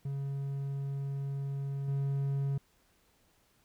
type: tone with level steps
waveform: triangle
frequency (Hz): 138.59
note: C#3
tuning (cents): 0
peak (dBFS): -31 / -27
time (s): 0.05-2.58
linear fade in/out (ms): 5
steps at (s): 1.88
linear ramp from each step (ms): 2
effects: pink hiss -69 dBFS RMS until 3.64 s